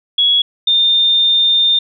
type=tone pair in turn; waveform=sine; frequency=3350 / 3620 Hz; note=G#7 / A7; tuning=+14 / +48 cents; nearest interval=minor second; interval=134 cents; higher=second; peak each=-9 dBFS; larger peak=neither; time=0.18-0.42 / 0.67-1.79 s; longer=second; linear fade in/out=5 ms; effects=none